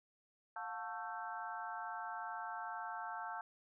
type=harmonic tone with a mistuned harmonic; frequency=222.2 Hz; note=A3; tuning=17 cents sharp; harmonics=3 / 4 / 5 / 6 / 7; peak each=-48 / -45 / -51 / -48 / -49 dBFS; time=0.56-3.41 s; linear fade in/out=2 ms; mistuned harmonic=3; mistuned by=+110 cents; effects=none